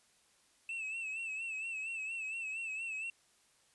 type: tone with vibrato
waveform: triangle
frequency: 2637 Hz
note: E7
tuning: in tune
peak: -36 dBFS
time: 0.69-3.1 s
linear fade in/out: 2 ms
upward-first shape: sine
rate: 4.3 Hz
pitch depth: 62 cents each way
effects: white hiss -69 dBFS RMS until 3.74 s + resampled to 24000 Hz